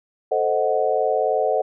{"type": "chord", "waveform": "sine", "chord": "A diminished seventh", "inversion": "none", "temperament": "equal", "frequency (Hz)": [440, 523.3, 622.3, 740], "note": ["A4", "C5", "Eb5", "Gb5"], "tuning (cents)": [0, 0, 0, 0], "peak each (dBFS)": -23, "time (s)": [0.31, 1.62], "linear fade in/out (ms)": 10, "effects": []}